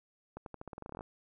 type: accelerating click train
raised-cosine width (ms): 1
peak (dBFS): -29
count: 15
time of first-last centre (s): 0.37-1.009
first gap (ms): 92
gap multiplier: 0.88
effects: none